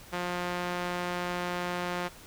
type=tone with band-pass filter; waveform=sawtooth; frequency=177.3 Hz; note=F3; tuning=26 cents sharp; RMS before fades=-33 dBFS; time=0.12-2.09 s; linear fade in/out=20 ms; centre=1400 Hz; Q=0.54; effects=pink hiss -50 dBFS RMS until 2.26 s